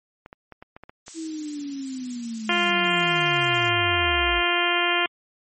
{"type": "clicks", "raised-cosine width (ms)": 0.5, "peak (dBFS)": -26, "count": 8, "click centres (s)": [0.261, 0.329, 0.523, 0.625, 0.765, 0.836, 0.895, 1.081]}
{"type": "noise", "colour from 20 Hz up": "violet", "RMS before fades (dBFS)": -32, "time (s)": [1.06, 3.69], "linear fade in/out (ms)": 10}
{"type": "linear sweep", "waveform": "sine", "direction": "down", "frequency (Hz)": [328.2, 51.3], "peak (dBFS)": -29, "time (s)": [1.14, 4.43], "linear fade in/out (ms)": 50}
{"type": "harmonic tone", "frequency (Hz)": 349.2, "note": "F4", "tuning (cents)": 0, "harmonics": [1, 2, 3, 4, 5, 6, 7, 8, 9], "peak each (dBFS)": [-28, -28, -28, -28, -28, -28, -28, -28, -28], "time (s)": [2.49, 5.06], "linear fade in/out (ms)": 2}
{"effects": ["MP3 32 kbps"]}